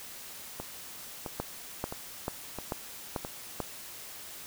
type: two click trains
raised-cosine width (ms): 1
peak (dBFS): -22 / -17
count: 5 / 6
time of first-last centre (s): 0.6-3.249 / 1.4-3.603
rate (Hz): 1.51 / 2.27
effects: white hiss -45 dBFS RMS until 4.46 s